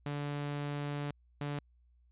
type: tone bursts at uneven times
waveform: sawtooth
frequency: 144.9 Hz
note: D3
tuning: 23 cents flat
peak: -31 dBFS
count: 2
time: 0.06-1.11 / 1.41-1.59 s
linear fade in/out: 2 ms
effects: added 60 Hz sine -63 dBFS peak until 2.11 s + resampled to 8000 Hz